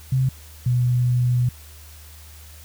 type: tone pair in turn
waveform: sine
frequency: 130.81 / 123.47 Hz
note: C3 / B2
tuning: 0 / 0 cents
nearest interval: minor second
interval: 100 cents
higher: first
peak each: -16 / -16 dBFS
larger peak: neither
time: 0.12-0.29 / 0.66-1.49 s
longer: second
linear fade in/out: 5 ms
effects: added 76 Hz sine -42 dBFS peak until 2.64 s + white hiss -47 dBFS RMS until 2.64 s